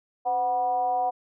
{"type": "tone with frequency modulation", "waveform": "sine", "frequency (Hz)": 740, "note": "F#5", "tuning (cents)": 0, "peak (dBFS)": -22, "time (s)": [0.25, 1.11], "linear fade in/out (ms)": 20, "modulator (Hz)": 232, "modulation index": 0.54, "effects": []}